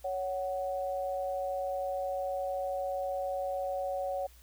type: tone pair together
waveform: sine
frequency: 558 / 744.8 Hz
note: C#5 / F#5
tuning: +11 / +11 cents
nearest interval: perfect fourth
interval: 500 cents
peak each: -33 / -35 dBFS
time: 0.04-4.27 s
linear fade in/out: 10 ms
effects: added 60 Hz sine -55 dBFS peak until 4.42 s + white hiss -61 dBFS RMS until 4.42 s